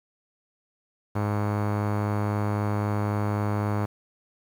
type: tone with low-pass filter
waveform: sawtooth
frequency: 103.83 Hz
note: G#2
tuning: in tune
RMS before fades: -26 dBFS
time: 1.15-3.86 s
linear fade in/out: 10 ms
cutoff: 1200 Hz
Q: 1.6
effects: 8-bit